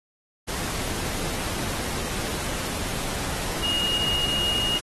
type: tone in noise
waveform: sine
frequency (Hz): 2865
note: F7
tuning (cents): +44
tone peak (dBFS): -23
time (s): 3.62-4.79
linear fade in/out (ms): 20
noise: pink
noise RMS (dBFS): -30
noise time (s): 0.47-4.81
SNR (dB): +4
effects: AAC 32 kbps